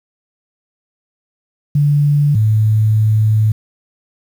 sine tone pair in turn, 145.5 / 108.44 Hz, D3 / A2, -16 / -25 cents, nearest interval perfect fourth, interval 509 cents, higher first, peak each -9 dBFS, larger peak neither, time 1.75-2.35 / 2.35-3.52 s, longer second, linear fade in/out 5 ms, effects 7-bit

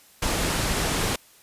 pink low-pass noise, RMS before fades -25 dBFS, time 0.22-1.16 s, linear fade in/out 5 ms, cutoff 12000 Hz, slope 24 dB/octave, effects white hiss -54 dBFS RMS until 1.42 s + resampled to 32000 Hz

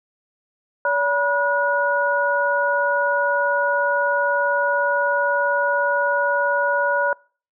sine tone cluster, 570 / 969 / 1452 Hz, C#5 / B5 / F#6, +48 / -33 / -33 cents, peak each -21 / -22 / -21 dBFS, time 0.85-7.13 s, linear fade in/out 2 ms, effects noise-tail reverb RT60 0.4 s tail -25 dB re dry

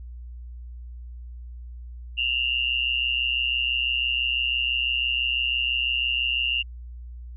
sine tone with amplitude modulation, 2794 Hz, F7, in tune, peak -18 dBFS, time 2.17-6.63 s, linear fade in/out 20 ms, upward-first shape sine, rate 126 Hz, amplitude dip 85%, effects added 60 Hz sine -36 dBFS peak until 7.36 s

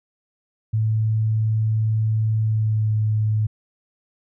sine tone with pitch glide, 109.7 to 107.88 Hz, A2 to A2, -5 to -34 cents, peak -17 dBFS, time 0.73-3.47 s, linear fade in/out 10 ms, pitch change -29 cents, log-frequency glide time 2.42-2.94 s, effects none

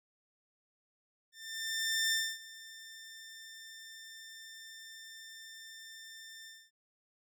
15% pulse tone with ADSR envelope, 1792 Hz, A6, 31 cents sharp, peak -22 dBFS, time 1.32-6.71 s, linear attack 800 ms, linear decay 260 ms, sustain -20 dB, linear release 240 ms, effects none

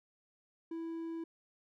triangle tone, 329.6 Hz, E4, in tune, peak -36 dBFS, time 0.71-1.24 s, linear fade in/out 5 ms, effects none

